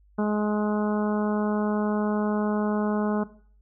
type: harmonic tone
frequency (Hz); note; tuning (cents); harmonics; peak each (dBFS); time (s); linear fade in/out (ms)
210.2; G#3; +21; 1 / 2 / 3 / 4 / 5 / 6 / 7; -23 / -29 / -33 / -35 / -37 / -39 / -40; 0.18-3.24; 10
effects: noise-tail reverb RT60 0.5 s tail -17 dB re dry + added 50 Hz sine -55 dBFS peak until 3.61 s